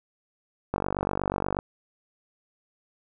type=click train; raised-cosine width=1 ms; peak=-12 dBFS; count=42; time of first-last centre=0.74-1.589 s; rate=48.3 Hz; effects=none